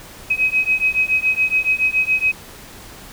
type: beating tone pair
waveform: sine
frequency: 2532 / 2539.1 Hz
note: D#7 / D#7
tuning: +30 / +34 cents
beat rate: 7.1 Hz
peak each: -18 dBFS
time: 0.3-2.32 s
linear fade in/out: 10 ms
effects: pink hiss -39 dBFS RMS until 3.12 s